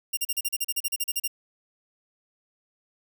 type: tone bursts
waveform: 5% pulse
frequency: 2794 Hz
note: F7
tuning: in tune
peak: -15 dBFS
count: 15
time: 0.13-1.278 s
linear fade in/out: 10 ms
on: 42 ms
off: 37 ms
effects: none